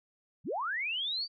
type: linear sweep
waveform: sine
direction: up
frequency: 95.4 to 4699 Hz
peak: -31 dBFS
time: 0.44-1.28 s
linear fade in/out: 50 ms
effects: none